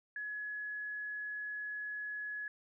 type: tone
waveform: sine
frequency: 1691 Hz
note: G#6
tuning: 31 cents sharp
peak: -38 dBFS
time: 0.16-2.48 s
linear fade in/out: 2 ms
effects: none